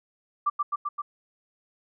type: tone with echo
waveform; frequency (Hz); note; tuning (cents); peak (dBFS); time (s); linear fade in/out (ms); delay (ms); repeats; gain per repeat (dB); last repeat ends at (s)
sine; 1174.7; D6; 0; -20; 0.46-0.5; 10; 130; 4; -2; 1.02
effects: none